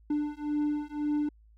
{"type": "beating tone pair", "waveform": "triangle", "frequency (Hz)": [295.6, 297.5], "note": ["D4", "D4"], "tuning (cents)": [11, 22], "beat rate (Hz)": 1.9, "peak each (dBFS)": -29, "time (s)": [0.1, 1.29], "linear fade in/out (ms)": 5, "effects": ["added 54 Hz sine -55 dBFS peak until 1.57 s"]}